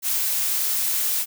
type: noise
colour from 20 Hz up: blue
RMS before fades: -23 dBFS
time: 0.02-1.26 s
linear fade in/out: 50 ms
effects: none